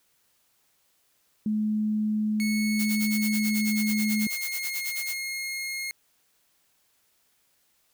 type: tone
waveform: sine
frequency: 213.7 Hz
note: G#3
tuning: 50 cents sharp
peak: -23 dBFS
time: 1.46-4.27 s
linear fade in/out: 2 ms
type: tone with pitch glide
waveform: sawtooth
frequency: 2200 to 2147 Hz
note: C#7 to C7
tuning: -14 to +44 cents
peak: -27 dBFS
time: 2.4-5.91 s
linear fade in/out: 0 ms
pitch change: -42 cents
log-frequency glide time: 2.9-4.34 s
type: noise with tremolo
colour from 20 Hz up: blue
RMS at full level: -32 dBFS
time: 2.79-5.17 s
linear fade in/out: 5 ms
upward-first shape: sine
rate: 9.2 Hz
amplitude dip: 100%
effects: white hiss -68 dBFS RMS until 7.93 s